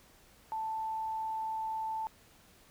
sine tone, 882 Hz, A5, 4 cents sharp, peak -33 dBFS, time 0.52-2.07 s, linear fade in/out 0 ms, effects pink hiss -61 dBFS RMS until 2.7 s

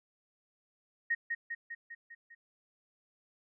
sine tone with echo, 1864.7 Hz, A#6, in tune, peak -27 dBFS, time 1.1-1.15 s, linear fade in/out 10 ms, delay 200 ms, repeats 6, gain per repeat -4 dB, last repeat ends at 2.35 s, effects none

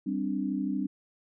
sine chord, G suspended fourth, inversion none, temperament just, 196 / 261.3 / 294 Hz, G3 / C4 / D4, 0 / -2 / +2 cents, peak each -32 dBFS, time 0.06-0.87 s, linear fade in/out 10 ms, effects none

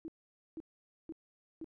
sine tone bursts, 323.2 Hz, E4, 34 cents flat, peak -40 dBFS, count 4, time 0.05-1.644 s, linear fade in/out 0 ms, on 31 ms, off 490 ms, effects none

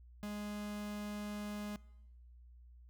45% pulse tone, 207.8 Hz, G#3, 1 cent sharp, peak -40 dBFS, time 0.23-1.76 s, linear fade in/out 0 ms, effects noise-tail reverb RT60 1.0 s tail -23 dB re dry + added 60 Hz sine -55 dBFS peak until 2.89 s

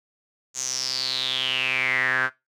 sawtooth tone with band-pass filter sweep, 130 Hz, C3, 11 cents flat, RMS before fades -25 dBFS, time 0.54-2.3 s, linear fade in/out 50 ms, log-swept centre 6800 to 1500 Hz, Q 8.3, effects noise-tail reverb RT60 0.2 s tail -19 dB re dry

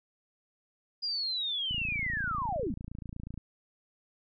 sine linear sweep, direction down, 4910 to 156.9 Hz, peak -30 dBFS, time 1.02-2.74 s, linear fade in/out 20 ms
click train, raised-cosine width 5 ms, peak -28 dBFS, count 48, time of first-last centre 1.71-3.377 s, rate 28.2 Hz
effects none

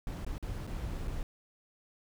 brown noise with dropouts, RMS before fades -37 dBFS, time 0.07-1.23 s, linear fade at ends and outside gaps 1 ms, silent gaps 0.248-0.265 / 0.381-0.426 / 0.668-0.674 / 1.075-1.079 s, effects none

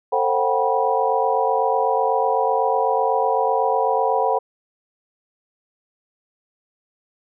sine tone cluster, 447.9 / 530 / 734 / 782 / 973 Hz, A4 / C5 / F#5 / G5 / B5, +31 / +22 / -14 / -4 / -26 cents, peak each -23 dBFS, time 0.12-4.39 s, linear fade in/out 10 ms, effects none

